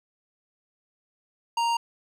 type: tone with hard clipping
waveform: triangle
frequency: 932.3 Hz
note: A#5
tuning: in tune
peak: -24 dBFS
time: 1.57-1.77 s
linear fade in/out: 5 ms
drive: 18 dB
effects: none